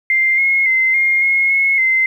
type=tone with pitch steps; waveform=sine; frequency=2095 / 2160 / 2069 / 2129 / 2160 / 2178 / 2070 Hz; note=C7 / C#7 / C7 / C7 / C#7 / C#7 / C7; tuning=+2 / -45 / -20 / +30 / -45 / -31 / -19 cents; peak=-11 dBFS; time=0.1-2.06 s; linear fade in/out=2 ms; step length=280 ms; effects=8-bit